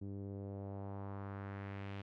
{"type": "tone with low-pass filter sweep", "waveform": "sawtooth", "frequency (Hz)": 99, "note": "G2", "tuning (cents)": 18, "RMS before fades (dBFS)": -45, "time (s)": [0.01, 2.02], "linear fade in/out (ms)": 10, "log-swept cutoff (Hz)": [310, 3000], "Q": 1.7, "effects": []}